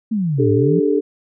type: exponential two-way sweep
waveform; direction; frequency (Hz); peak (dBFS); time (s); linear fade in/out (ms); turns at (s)
sine; down then up; 230.6 to 103.83 to 183.2; -16; 0.11-0.8; 10; 0.51
type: chord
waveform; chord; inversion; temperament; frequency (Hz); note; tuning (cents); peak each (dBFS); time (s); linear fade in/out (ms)
sine; D suspended fourth; none; equal with one note detuned; 293.7 / 398.4 / 440; D4 / G4 / A4; 0 / +28 / 0; -18; 0.38-1.01; 20
effects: none